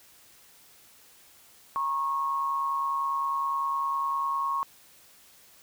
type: tone pair together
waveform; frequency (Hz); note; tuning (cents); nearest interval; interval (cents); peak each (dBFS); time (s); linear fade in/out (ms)
sine; 944 / 1093.9; A#5 / C#6; +22 / -23; minor third; 255; -35 / -26; 1.76-4.63; 0
effects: white hiss -56 dBFS RMS until 5.62 s